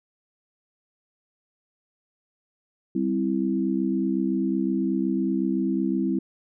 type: chord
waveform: sine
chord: C major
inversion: second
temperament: equal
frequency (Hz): 196 / 261.6 / 329.6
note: G3 / C4 / E4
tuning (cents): 0 / 0 / 0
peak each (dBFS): -26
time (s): 2.95-6.19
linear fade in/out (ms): 5
effects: none